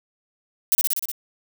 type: noise with echo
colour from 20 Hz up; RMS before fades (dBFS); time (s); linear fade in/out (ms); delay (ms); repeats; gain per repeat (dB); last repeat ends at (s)
violet; -17; 0.72-0.75; 0; 61; 6; -2; 1.116
effects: none